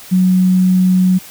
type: tone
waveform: sine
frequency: 184.5 Hz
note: F#3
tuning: 5 cents flat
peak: -8 dBFS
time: 0.11-1.19 s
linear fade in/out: 20 ms
effects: white hiss -36 dBFS RMS until 1.3 s